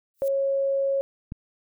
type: noise with exponential growth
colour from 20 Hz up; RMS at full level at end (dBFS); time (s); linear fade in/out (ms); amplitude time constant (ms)
violet; -39; 0.14-0.28; 0; 30
type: tone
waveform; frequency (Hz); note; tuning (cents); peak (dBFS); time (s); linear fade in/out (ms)
sine; 548; C#5; -20; -21; 0.22-1.01; 0
type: click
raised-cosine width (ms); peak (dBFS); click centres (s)
5; -21; 1.321
effects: none